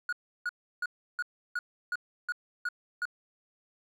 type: tone bursts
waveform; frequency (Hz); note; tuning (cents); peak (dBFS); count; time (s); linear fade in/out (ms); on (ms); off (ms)
triangle; 1451; F#6; -34; -27; 9; 0.09-3.054; 2; 36; 330
effects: none